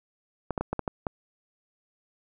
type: clicks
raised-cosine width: 1 ms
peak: -14 dBFS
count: 7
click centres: 0.507 / 0.578 / 0.61 / 0.73 / 0.793 / 0.878 / 1.068 s
effects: none